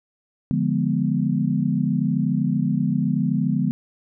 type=chord; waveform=sine; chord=D diminished seventh; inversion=none; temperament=equal; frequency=146.83 / 174.61 / 207.7 / 246.9 Hz; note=D3 / F3 / Ab3 / Cb4; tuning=0 / 0 / 0 / 0 cents; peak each=-24 dBFS; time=0.51-3.71 s; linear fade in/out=0 ms; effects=none